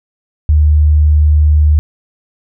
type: tone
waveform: sine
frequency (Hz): 75.5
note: D2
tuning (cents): +48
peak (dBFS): -5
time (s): 0.49-1.79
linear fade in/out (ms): 0
effects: none